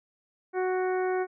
harmonic tone, 370 Hz, F#4, in tune, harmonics 1 / 2 / 3 / 4 / 5 / 6, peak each -26 / -32 / -40 / -38 / -43 / -45 dBFS, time 0.53-1.27 s, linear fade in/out 50 ms, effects none

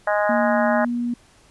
harmonic tone, 207.7 Hz, G#3, in tune, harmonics 3 / 4 / 5 / 6 / 7 / 8 / 9, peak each -20 / -24 / -28 / -30 / -28 / -28 / -32 dBFS, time 0.07-0.85 s, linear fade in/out 5 ms
sine tone with pitch glide, 233.1 to 239.9 Hz, A#3 to A#3, 0 to +50 cents, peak -21 dBFS, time 0.29-1.14 s, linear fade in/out 5 ms, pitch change +50 cents, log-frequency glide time 0.67-0.89 s
effects pink hiss -54 dBFS RMS until 1.5 s + resampled to 24000 Hz

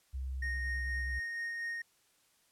sine tone, 65.6 Hz, C2, 5 cents sharp, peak -35 dBFS, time 0.13-1.2 s, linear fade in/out 20 ms
triangle tone with tremolo, 1856 Hz, A#6, 8 cents flat, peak -33 dBFS, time 0.42-1.82 s, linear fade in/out 5 ms, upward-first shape sine, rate 4.2 Hz, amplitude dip 25%
effects white hiss -70 dBFS RMS until 2.51 s + low-pass 12000 Hz 12 dB/octave

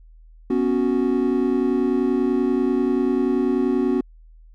triangle chord, B suspended second, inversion none, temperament equal, 246.9 / 277.2 / 370 Hz, B3 / C#4 / F#4, 0 / 0 / 0 cents, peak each -20 dBFS, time 0.5-4.01 s, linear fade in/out 5 ms, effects added 40 Hz sine -44 dBFS peak until 4.54 s

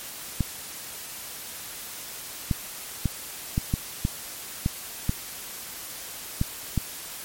clicks, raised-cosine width 5 ms, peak -10 dBFS, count 10, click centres 0.407 / 2.512 / 3.057 / 3.579 / 3.739 / 4.051 / 4.661 / 5.094 / 6.414 / 6.777 s, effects white hiss -38 dBFS RMS until 7.24 s + MP3 64 kbps

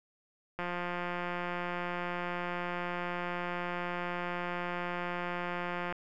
click train, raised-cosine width 0.5 ms, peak -21 dBFS, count 940, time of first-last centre 0.59-5.925 s, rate 176 Hz, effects none

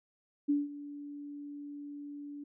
sine tone with ADSR envelope, 288.9 Hz, D4, 28 cents flat, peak -24 dBFS, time 0.48-2.44 s, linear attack 19 ms, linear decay 180 ms, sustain -17 dB, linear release 7 ms, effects none

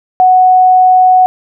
sine tone, 740 Hz, F#5, in tune, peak -3 dBFS, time 0.2-1.26 s, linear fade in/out 0 ms, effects none

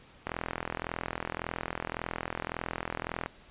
click train, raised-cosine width 0.5 ms, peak -17 dBFS, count 126, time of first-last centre 0.27-3.26 s, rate 41.8 Hz, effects pink hiss -56 dBFS RMS until 3.5 s + resampled to 8000 Hz

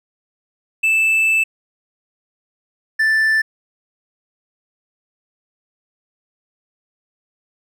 triangle tone pair in turn, 2637 / 1764.4 Hz, E7 / A6, 0 / +4 cents, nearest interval perfect fifth, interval 696 cents, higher first, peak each -11 dBFS, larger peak neither, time 0.83-1.44 / 2.99-3.42 s, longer first, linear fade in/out 10 ms, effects none

